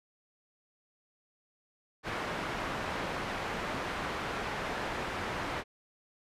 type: low-pass noise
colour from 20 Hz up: white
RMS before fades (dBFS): -36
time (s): 2.03-5.64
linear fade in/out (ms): 50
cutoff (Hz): 1600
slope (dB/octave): 12
effects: resampled to 32000 Hz